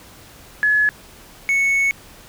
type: tone pair in turn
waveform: sine / triangle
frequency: 1702 / 2210 Hz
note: G#6 / C#7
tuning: +42 / -6 cents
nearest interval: perfect fourth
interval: 452 cents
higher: second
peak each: -13 dBFS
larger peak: neither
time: 0.63-0.89 / 1.49-1.91 s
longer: second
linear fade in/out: 0 ms
effects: pink hiss -44 dBFS RMS until 2.28 s